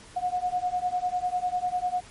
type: beating tone pair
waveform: sine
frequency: 719 / 729 Hz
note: F#5 / F#5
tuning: -50 / -26 cents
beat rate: 10 Hz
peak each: -28 dBFS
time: 0.16-2.01 s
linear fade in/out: 10 ms
effects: pink hiss -49 dBFS RMS until 2.1 s + MP3 48 kbps